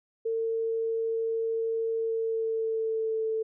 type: tone with pitch glide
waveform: sine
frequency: 452.2 to 442.4 Hz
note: A4 to A4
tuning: +47 to +9 cents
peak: -26 dBFS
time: 0.25-3.43 s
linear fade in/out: 10 ms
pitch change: -38 cents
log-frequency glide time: 1.95-3.24 s
effects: none